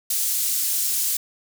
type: high-pass noise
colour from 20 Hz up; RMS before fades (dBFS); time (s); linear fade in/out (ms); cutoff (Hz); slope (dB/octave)
pink; -23; 0.1-1.17; 5; 7600; 12
effects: none